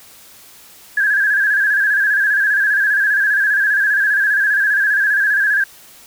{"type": "tone with vibrato", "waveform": "sine", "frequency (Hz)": 1640, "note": "G#6", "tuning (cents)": -22, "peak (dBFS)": -12, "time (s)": [0.97, 5.64], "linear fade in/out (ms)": 5, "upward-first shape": "square", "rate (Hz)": 15, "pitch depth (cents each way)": 57, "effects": ["white hiss -43 dBFS RMS until 6.06 s"]}